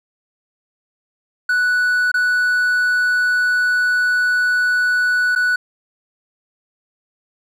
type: tone with dropouts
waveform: triangle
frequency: 1480 Hz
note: F#6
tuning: in tune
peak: -12 dBFS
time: 1.49-5.56 s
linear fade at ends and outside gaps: 5 ms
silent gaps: 2.117-2.141 / 5.352-5.359 s
effects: none